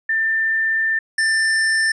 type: tone pair in turn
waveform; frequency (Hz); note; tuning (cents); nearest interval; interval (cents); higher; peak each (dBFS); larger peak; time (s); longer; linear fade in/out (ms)
sine / square; 1788 / 1781.6; A6 / A6; +27 / +21; unison; 6; first; -16; neither; 0.09-0.99 / 1.18-1.92; first; 5
effects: resampled to 22050 Hz